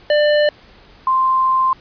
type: tone pair in turn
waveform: square / sine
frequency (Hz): 595 / 1045.6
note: D5 / C6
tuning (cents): +22 / -1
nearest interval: minor seventh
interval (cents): 977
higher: second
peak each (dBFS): -12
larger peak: neither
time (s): 0.1-0.49 / 1.07-1.73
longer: second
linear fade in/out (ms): 2
effects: pink hiss -46 dBFS RMS until 1.8 s + resampled to 11025 Hz